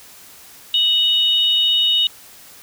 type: tone pair together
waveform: sine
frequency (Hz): 2949 / 3716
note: F#7 / A#7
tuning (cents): -6 / -6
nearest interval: major third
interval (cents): 400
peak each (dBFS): -16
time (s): 0.74-2.07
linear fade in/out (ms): 2
effects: white hiss -43 dBFS RMS until 2.62 s